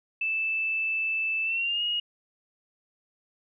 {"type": "tone with pitch glide", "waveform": "sine", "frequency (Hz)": [2637, 2876], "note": ["E7", "F#7"], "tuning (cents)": [0, -50], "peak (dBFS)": -25, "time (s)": [0.21, 2], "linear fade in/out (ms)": 5, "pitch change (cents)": 150, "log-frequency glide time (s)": [1.44, 1.83], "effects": []}